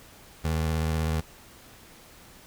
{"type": "tone with vibrato", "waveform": "25% pulse", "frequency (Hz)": 79.6, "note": "D#2", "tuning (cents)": 40, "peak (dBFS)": -21, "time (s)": [0.44, 1.21], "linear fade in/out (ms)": 10, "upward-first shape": "sine", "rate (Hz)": 16, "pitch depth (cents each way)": 33, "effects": ["pink hiss -51 dBFS RMS until 2.46 s"]}